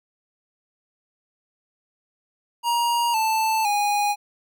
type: tone with pitch steps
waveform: square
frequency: 945 / 881.7 / 822.7 Hz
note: A#5 / A5 / G#5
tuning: +23 / +3 / -17 cents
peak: -20 dBFS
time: 2.63-4.16 s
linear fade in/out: 50 ms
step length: 510 ms
effects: none